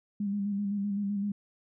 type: tone with vibrato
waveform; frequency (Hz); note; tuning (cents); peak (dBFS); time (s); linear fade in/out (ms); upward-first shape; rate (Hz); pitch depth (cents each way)
sine; 201.9; G#3; -49; -28; 0.2-1.32; 5; square; 7.8; 32
effects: none